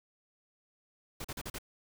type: noise bursts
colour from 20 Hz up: pink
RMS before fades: -40 dBFS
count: 5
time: 1.2-1.585 s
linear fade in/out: 5 ms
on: 45 ms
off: 40 ms
effects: none